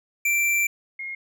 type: tone pair in turn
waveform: square / sine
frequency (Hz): 2349 / 2145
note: D7 / C7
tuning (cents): 0 / +42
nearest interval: major second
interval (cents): 158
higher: first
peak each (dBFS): -20 / -30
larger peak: first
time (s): 0.25-0.67 / 0.99-1.15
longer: first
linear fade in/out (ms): 5
effects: none